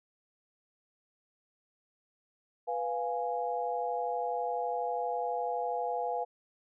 sine chord, F diminished, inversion second, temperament equal, 493.9 / 698.5 / 830.6 Hz, Cb5 / F5 / Ab5, 0 / 0 / 0 cents, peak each -35 / -34 / -35 dBFS, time 2.67-6.25 s, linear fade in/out 20 ms, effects none

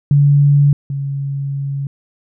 sine tone pair in turn, 143.1 / 139.19 Hz, D3 / C#3, -45 / +7 cents, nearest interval unison, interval 48 cents, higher first, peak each -7 / -18 dBFS, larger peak first, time 0.11-0.73 / 0.9-1.87 s, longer second, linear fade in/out 2 ms, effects none

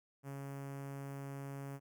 sawtooth tone with notch filter, 138.59 Hz, C#3, in tune, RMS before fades -45 dBFS, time 0.23-1.8 s, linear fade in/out 50 ms, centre 3900 Hz, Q 0.67, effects none

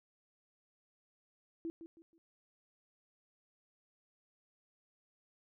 sine tone with echo, 330.9 Hz, E4, 7 cents sharp, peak -37 dBFS, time 1.65-1.7 s, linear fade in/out 0 ms, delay 160 ms, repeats 3, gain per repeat -10 dB, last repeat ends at 2.18 s, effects none

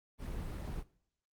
brown noise, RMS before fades -40 dBFS, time 0.18-0.84 s, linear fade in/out 50 ms, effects noise-tail reverb RT60 0.6 s tail -20 dB re dry + Opus 24 kbps

